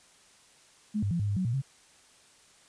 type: tone with pitch steps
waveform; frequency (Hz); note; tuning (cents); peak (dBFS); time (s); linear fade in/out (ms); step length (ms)
sine; 211.4 / 100.6 / 171.1 / 103 / 101.3 / 185.5 / 117.3 / 135.4; G#3 / G2 / F3 / G#2 / G#2 / F#3 / A#2 / C#3; +31 / +45 / -35 / -14 / -43 / +5 / +11 / -40; -26; 0.94-1.62; 20; 85
effects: white hiss -59 dBFS RMS until 2.68 s + resampled to 22050 Hz